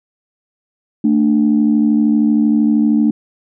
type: tone pair together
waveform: sine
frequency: 222.2 / 295.1 Hz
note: A3 / D4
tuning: +17 / +8 cents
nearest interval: perfect fourth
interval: 491 cents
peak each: -11 / -13 dBFS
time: 1.04-3.11 s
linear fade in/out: 5 ms
effects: tanh soft clip ceiling -3 dBFS